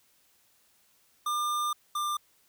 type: tone pair in turn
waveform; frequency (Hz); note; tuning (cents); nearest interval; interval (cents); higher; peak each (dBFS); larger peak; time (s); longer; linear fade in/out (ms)
square; 1200 / 1193.2; D6 / D6; +37 / +27; unison; 10; first; -28 / -29; first; 1.26-1.73 / 1.95-2.17; first; 5
effects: white hiss -66 dBFS RMS until 2.48 s